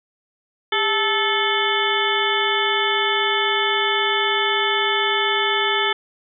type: harmonic tone with a mistuned harmonic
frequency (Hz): 436.1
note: A4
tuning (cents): -15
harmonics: 1 / 2 / 3 / 4 / 5 / 7 / 8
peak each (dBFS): -25 / -25 / -25 / -25 / -25 / -25 / -25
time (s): 0.72-5.93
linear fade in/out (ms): 5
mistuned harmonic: 1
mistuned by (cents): -130
effects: none